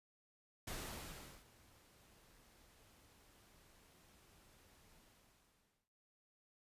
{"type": "noise with ADSR envelope", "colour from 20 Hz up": "pink", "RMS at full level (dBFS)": -45, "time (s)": [0.67, 5.9], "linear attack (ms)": 6, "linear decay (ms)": 760, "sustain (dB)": -22, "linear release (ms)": 930, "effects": ["noise-tail reverb RT60 0.9 s tail -26 dB re dry", "resampled to 32000 Hz"]}